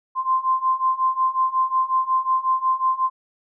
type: beating tone pair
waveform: sine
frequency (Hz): 1040 / 1045.5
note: C6 / C6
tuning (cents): -11 / -2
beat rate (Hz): 5.5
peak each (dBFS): -22 / -20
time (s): 0.15-3.1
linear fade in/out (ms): 50
effects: none